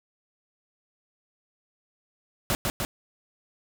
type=noise with echo; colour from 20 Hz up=pink; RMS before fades=-25 dBFS; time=2.5-2.55 s; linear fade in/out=0 ms; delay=150 ms; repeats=2; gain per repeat=-2 dB; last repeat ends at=2.85 s; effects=none